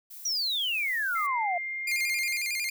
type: noise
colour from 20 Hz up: violet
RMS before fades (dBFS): -44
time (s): 0.1-1.27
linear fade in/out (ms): 10
type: exponential sweep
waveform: sine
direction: down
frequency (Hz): 5920 to 681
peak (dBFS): -26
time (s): 0.25-1.58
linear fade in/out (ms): 5
type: tone with pitch glide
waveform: sine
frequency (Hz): 2093 to 2117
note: C7 to C7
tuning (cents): 0 to +20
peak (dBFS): -31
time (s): 1.15-2.37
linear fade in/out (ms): 10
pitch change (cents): +20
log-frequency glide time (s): 1.34-1.89
type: tone with vibrato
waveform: sawtooth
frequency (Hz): 2255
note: C#7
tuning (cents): +29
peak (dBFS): -25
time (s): 1.87-2.7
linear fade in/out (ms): 5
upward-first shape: square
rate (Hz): 11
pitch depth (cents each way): 110
effects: none